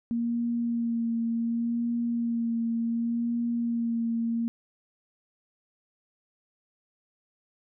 sine tone with vibrato, 233.1 Hz, A#3, in tune, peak -25 dBFS, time 0.11-4.48 s, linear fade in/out 0 ms, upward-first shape sine, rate 0.68 Hz, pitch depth 21 cents each way, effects none

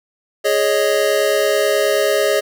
square chord, Ab suspended fourth, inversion none, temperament just, 415.3 / 553.7 / 623 Hz, Ab4 / Db5 / Eb5, 0 / -2 / +2 cents, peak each -19 dBFS, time 0.44-2.41 s, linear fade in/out 20 ms, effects none

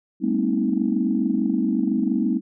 sine tone cluster, 198.6 / 223.1 / 243.9 / 270.1 / 318.5 Hz, G3 / A3 / B3 / C#4 / D#4, +23 / +24 / -21 / -45 / +41 cents, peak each -25 dBFS, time 0.2-2.41 s, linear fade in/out 50 ms, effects tanh soft clip ceiling -7 dBFS

